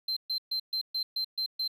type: tone bursts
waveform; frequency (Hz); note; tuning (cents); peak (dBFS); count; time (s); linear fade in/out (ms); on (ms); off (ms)
triangle; 4116; C8; -29; -27; 8; 0.08-1.678; 5; 86; 130
effects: none